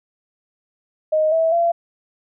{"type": "tone with pitch steps", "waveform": "sine", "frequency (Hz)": [622.3, 651, 681], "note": ["D#5", "E5", "F5"], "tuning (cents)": [0, -22, -44], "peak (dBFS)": -14, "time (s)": [1.12, 1.72], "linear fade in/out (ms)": 10, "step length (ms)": 200, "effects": []}